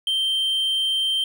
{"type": "tone", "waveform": "triangle", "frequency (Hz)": 3136, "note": "G7", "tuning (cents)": 0, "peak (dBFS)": -18, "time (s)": [0.07, 1.24], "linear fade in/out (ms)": 2, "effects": []}